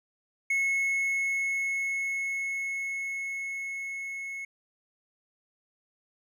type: tone with level ramp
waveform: triangle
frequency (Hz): 2186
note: C#7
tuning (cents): -25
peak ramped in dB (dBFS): -22 to -33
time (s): 0.5-4.45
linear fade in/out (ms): 5
effects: none